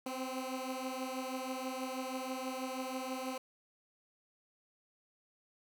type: beating tone pair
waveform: 15% pulse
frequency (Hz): 257.6 / 263.8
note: C4 / C4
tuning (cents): -27 / +14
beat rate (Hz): 6.2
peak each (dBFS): -33 / -36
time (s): 0.06-3.38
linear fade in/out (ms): 5
effects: none